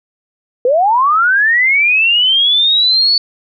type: linear sweep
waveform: sine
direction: up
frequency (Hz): 470 to 4491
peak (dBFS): -8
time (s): 0.65-3.18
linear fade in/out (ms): 2
effects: none